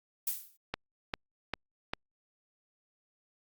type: noise with exponential decay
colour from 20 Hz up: violet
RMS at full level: -29 dBFS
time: 0.27-0.57 s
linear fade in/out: 5 ms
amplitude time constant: 64 ms
type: click train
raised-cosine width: 0.3 ms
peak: -16 dBFS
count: 4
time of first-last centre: 0.74-1.935 s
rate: 2.51 Hz
effects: Opus 48 kbps